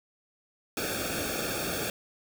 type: noise with comb filter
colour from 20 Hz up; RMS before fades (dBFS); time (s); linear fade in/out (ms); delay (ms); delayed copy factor
pink; -32; 0.77-1.9; 2; 1; -1
effects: none